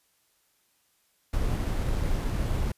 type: noise with sample-and-hold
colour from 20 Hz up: brown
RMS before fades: -27 dBFS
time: 1.33-2.72 s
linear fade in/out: 5 ms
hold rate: 11025 Hz
effects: white hiss -69 dBFS RMS until 2.77 s + resampled to 32000 Hz